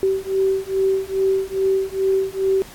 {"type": "beating tone pair", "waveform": "sine", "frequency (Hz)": [383.7, 386.1], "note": ["G4", "G4"], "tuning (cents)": [-37, -26], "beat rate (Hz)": 2.4, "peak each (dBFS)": -20, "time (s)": [0.03, 2.62], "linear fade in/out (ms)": 0, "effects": ["pink hiss -42 dBFS RMS until 2.74 s", "AAC 64 kbps"]}